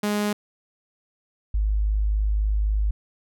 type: tone pair in turn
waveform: sawtooth / sine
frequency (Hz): 207.7 / 51.92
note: G#3 / G#1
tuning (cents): 0 / 0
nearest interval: 2 octaves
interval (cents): 2400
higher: first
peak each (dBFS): -18 / -19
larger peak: first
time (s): 0.03-0.33 / 1.54-2.91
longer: second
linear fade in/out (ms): 5
effects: none